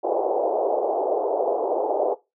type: band-pass noise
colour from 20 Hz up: pink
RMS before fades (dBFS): -23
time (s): 0.03-2.15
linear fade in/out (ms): 20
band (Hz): 380 to 810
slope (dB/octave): 48
effects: noise-tail reverb RT60 0.2 s tail -17 dB re dry